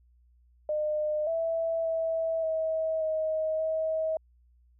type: tone with pitch steps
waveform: sine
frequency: 607 / 658 / 652 / 640 / 630 / 637 Hz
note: D#5 / E5 / E5 / D#5 / D#5 / D#5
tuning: -43 / -3 / -19 / +49 / +21 / +41 cents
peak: -26 dBFS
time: 0.69-4.17 s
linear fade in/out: 2 ms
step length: 580 ms
effects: added 60 Hz sine -59 dBFS peak until 4.79 s